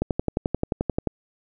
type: click train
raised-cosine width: 2 ms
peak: -9 dBFS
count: 13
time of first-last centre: 0.02-1.073 s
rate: 11.4 Hz
effects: none